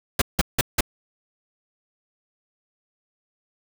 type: noise bursts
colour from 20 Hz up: pink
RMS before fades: -18 dBFS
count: 4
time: 0.19-0.808 s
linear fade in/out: 5 ms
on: 27 ms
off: 170 ms
effects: none